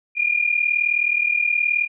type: tone pair together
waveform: sine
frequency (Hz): 2400 / 2439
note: D7 / D#7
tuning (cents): +37 / -35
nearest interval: unison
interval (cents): 28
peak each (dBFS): -20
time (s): 0.15-1.88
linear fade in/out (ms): 50
effects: none